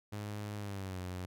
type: tone with pitch glide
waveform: sawtooth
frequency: 104 to 91.06 Hz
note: G#2 to F#2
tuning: +3 to -27 cents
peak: -35 dBFS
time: 0.12-1.26 s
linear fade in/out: 10 ms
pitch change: -230 cents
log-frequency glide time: 0.58-1.01 s
effects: none